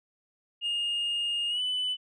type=tone with pitch glide; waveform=sine; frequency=2839 to 2997 Hz; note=F7 to F#7; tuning=+28 to +22 cents; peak=-25 dBFS; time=0.61-1.97 s; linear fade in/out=50 ms; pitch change=+94 cents; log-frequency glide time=1.49-1.61 s; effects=tanh soft clip ceiling -25 dBFS